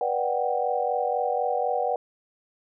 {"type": "chord", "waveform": "sine", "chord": "G major seventh", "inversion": "first", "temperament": "equal with one note detuned", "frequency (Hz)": [488.2, 587.3, 740, 784], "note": ["B4", "D5", "F#5", "G5"], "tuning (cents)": [-20, 0, 0, 0], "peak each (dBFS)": [-28, -30, -27, -29], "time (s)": [0.01, 1.96], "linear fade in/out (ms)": 2, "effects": []}